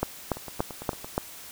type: two click trains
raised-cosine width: 1 ms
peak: -10 / -23 dBFS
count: 5 / 7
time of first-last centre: 0.03-1.179 / 0.37-1.045 s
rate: 3.48 / 8.89 Hz
effects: white hiss -44 dBFS RMS until 1.51 s